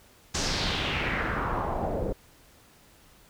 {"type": "noise with low-pass filter sweep", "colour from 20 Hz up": "pink", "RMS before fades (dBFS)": -29, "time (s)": [0.34, 2.13], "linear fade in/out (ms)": 10, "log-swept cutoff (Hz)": [6600, 470], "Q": 2.8, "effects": ["pink hiss -57 dBFS RMS until 3.29 s"]}